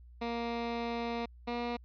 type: tone pair in turn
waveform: 15% pulse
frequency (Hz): 234.3 / 239.1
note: A#3 / A#3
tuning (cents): +9 / +44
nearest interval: unison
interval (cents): 35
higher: second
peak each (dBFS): -27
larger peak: neither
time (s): 0.21-1.26 / 1.47-1.77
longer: first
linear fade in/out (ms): 10
effects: added 60 Hz sine -51 dBFS peak until 1.84 s + resampled to 11025 Hz